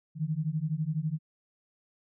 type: beating tone pair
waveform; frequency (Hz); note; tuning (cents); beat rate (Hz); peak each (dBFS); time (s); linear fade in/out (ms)
sine; 150 / 162; D3 / E3; +37 / -30; 12; -31; 0.15-1.19; 50
effects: none